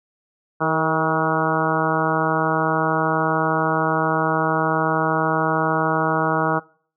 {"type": "harmonic tone with a mistuned harmonic", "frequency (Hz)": 159.6, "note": "D#3", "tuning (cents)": 44, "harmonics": [1, 2, 3, 4, 5, 6, 7, 8, 9], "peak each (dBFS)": [-26, -26, -26, -26, -26, -26, -26, -26, -26], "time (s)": [0.6, 6.6], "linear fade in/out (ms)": 20, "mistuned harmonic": 3, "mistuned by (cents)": -30, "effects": ["noise-tail reverb RT60 0.5 s tail -23 dB re dry"]}